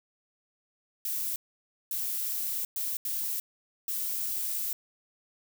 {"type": "noise bursts at uneven times", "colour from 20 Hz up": "violet", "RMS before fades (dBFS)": -32, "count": 5, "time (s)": [[1.05, 1.36], [1.91, 2.65], [2.76, 2.97], [3.05, 3.4], [3.88, 4.73]], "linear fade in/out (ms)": 2, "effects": []}